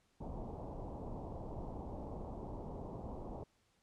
pink low-pass noise, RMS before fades -45 dBFS, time 0.2-3.44 s, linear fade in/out 10 ms, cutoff 960 Hz, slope 48 dB/octave, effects pink hiss -75 dBFS RMS until 3.82 s + low-pass 9000 Hz 12 dB/octave

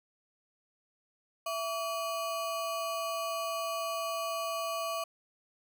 square ring-modulated tone, 903 Hz, A5, 45 cents sharp, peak -30 dBFS, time 1.46-5.04 s, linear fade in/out 5 ms, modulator 239 Hz, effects none

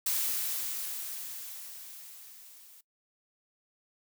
blue noise with level ramp, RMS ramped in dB -29 to -55 dBFS, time 0.06-2.81 s, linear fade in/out 5 ms, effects noise-tail reverb RT60 0.1 s tail -20 dB re dry

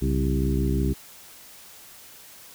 harmonic tone with a mistuned harmonic, 65.7 Hz, C2, 8 cents sharp, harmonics 1 / 2 / 3 / 4 / 5 / 6, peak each -24 / -27 / -29 / -30 / -31 / -32 dBFS, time 0.01-0.94 s, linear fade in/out 20 ms, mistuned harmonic 2, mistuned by +93 cents, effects white hiss -47 dBFS RMS until 2.54 s

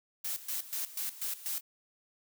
blue noise with tremolo, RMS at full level -35 dBFS, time 0.24-1.61 s, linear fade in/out 10 ms, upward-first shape square, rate 4.1 Hz, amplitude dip 80%, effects none

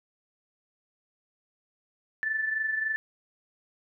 sine tone pair together, 1754.5 / 1778 Hz, A6 / A6, -5 / +18 cents, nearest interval unison, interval 23 cents, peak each -27 / -35 dBFS, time 2.23-2.96 s, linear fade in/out 0 ms, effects none

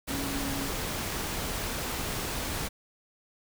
sine tone in noise, 276.7 Hz, C#4, 3 cents flat, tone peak -34 dBFS, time 0.09-0.69 s, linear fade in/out 20 ms, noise pink, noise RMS -33 dBFS, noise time 0.07-2.69 s, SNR -4 dB, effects none

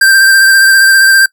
square tone with vibrato, 1574 Hz, G6, 7 cents sharp, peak -4 dBFS, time 0.01-1.26 s, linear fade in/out 5 ms, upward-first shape triangle, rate 15 Hz, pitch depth 25 cents each way, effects noise-tail reverb RT60 0.1 s tail -21 dB re dry

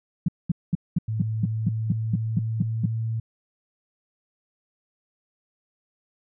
sine tone bursts, 170 Hz, F3, 46 cents flat, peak -17 dBFS, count 12, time 0.26-2.858 s, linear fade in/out 5 ms, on 24 ms, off 210 ms
sine tone with pitch glide, 110 to 112.57 Hz, A2 to A2, 0 to +40 cents, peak -24 dBFS, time 1.08-3.2 s, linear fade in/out 5 ms, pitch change +40 cents, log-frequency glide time 1.2-2.96 s
effects none

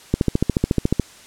click train, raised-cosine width 3 ms, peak -3 dBFS, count 13, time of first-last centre 0.14-0.997 s, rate 14 Hz, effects white hiss -45 dBFS RMS until 1.26 s + low-pass 9000 Hz 12 dB/octave

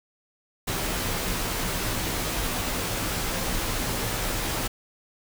pink noise with comb filter, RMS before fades -28 dBFS, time 0.67-4.68 s, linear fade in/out 10 ms, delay 14 ms, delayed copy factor -0.5, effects none

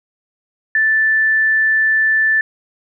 sine tone, 1760 Hz, A6, in tune, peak -11 dBFS, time 0.75-2.41 s, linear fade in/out 2 ms, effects none

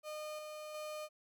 35% pulse tone with tremolo, 610 Hz, D#5, 34 cents flat, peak -40 dBFS, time 0.03-1.09 s, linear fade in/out 50 ms, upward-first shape square, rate 1.4 Hz, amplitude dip 30%, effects none

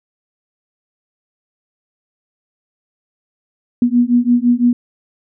sine beating tone pair, 239.3 / 245.2 Hz, A#3 / B3, +46 / -12 cents, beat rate 5.9 Hz, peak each -13 dBFS, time 3.82-4.73 s, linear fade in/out 2 ms, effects none

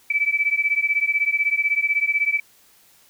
sine beating tone pair, 2300 / 2316 Hz, D7 / D7, -37 / -25 cents, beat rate 16 Hz, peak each -21 dBFS, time 0.1-2.4 s, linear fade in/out 5 ms, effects white hiss -55 dBFS RMS until 3.09 s

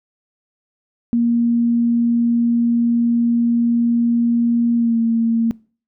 sine tone with pitch glide, 235.3 to 229 Hz, A#3 to A#3, +16 to -31 cents, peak -13 dBFS, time 1.13-5.51 s, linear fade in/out 0 ms, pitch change -47 cents, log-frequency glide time 4.76-4.98 s, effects noise-tail reverb RT60 0.4 s tail -23 dB re dry

